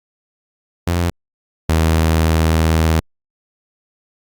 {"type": "tone pair in turn", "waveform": "sawtooth", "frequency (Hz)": [86.5, 80.36], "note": ["F2", "E2"], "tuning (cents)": [-16, -44], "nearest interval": "minor second", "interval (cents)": 128, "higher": "first", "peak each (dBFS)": [-11, -8], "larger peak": "second", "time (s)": [[0.87, 1.1], [1.69, 3]], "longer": "second", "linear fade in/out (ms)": 5, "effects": ["Opus 48 kbps"]}